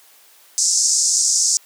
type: band-pass noise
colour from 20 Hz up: white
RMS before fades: -17 dBFS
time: 0.58-1.57 s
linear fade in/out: 0 ms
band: 5300 to 7900 Hz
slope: 48 dB/octave
effects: white hiss -50 dBFS RMS until 1.65 s + high-pass 400 Hz 12 dB/octave